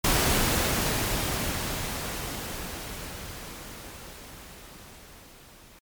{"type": "noise with level ramp", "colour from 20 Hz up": "pink", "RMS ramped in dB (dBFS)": [-22, -52], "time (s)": [0.04, 5.79], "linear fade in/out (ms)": 5, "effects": ["MP3 96 kbps"]}